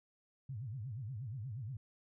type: tone with vibrato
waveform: sine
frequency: 118.3 Hz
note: A#2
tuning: 26 cents sharp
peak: -40 dBFS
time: 0.49-1.77 s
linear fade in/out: 5 ms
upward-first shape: sine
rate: 8.4 Hz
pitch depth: 280 cents each way
effects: none